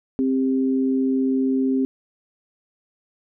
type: tone pair together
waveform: sine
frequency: 263.5 / 398.7 Hz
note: C4 / G4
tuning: +12 / +29 cents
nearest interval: perfect fifth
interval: 717 cents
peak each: -18 / -26 dBFS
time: 0.19-1.85 s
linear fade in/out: 0 ms
effects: none